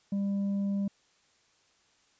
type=tone with tanh clipping; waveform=triangle; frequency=199 Hz; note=G3; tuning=26 cents sharp; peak=-28 dBFS; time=0.12-0.88 s; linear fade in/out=5 ms; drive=8 dB; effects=white hiss -67 dBFS RMS until 2.19 s + resampled to 16000 Hz